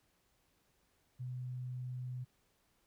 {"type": "tone", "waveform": "sine", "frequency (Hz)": 125.9, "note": "B2", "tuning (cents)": 34, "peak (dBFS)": -39, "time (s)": [1.19, 2.25], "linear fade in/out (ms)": 20, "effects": ["pink hiss -75 dBFS RMS until 2.86 s"]}